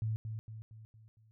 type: tone with echo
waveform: sine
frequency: 110 Hz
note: A2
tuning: in tune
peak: -31 dBFS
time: 0.02-0.16 s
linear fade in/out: 0 ms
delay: 230 ms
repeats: 5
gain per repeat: -6 dB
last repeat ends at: 1.31 s
effects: none